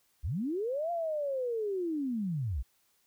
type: linear two-way sweep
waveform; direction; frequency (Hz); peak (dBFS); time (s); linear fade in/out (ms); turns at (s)
sine; up then down; 50.4 to 698.5 to 50.4; -30; 0.23-2.63; 20; 0.91
effects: white hiss -71 dBFS RMS until 3.06 s